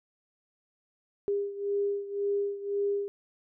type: beating tone pair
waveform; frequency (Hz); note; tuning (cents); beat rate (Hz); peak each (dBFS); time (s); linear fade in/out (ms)
sine; 402.8 / 404.7; G4 / G#4; +47 / -45; 1.9; -29 / -33; 1.28-3.08; 0
effects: none